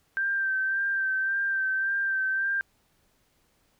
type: tone with vibrato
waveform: sine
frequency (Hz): 1568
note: G6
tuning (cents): 0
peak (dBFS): -24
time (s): 0.17-2.61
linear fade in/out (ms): 0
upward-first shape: sine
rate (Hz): 1.8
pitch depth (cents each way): 27
effects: pink hiss -68 dBFS RMS until 3.79 s